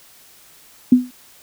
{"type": "tone with exponential decay", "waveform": "sine", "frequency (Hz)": 250, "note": "B3", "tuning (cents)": 21, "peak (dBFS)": -3, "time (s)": [0.92, 1.11], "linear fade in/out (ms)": 5, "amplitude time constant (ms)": 41, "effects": ["white hiss -48 dBFS RMS until 1.42 s"]}